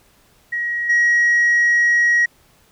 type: tone with level steps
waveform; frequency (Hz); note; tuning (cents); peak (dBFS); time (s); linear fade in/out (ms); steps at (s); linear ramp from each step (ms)
sine; 1900; A#6; +33; -19 / -10; 0.52-2.26; 10; 0.89; 10
effects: tanh soft clip ceiling -10 dBFS + pink hiss -55 dBFS RMS until 2.71 s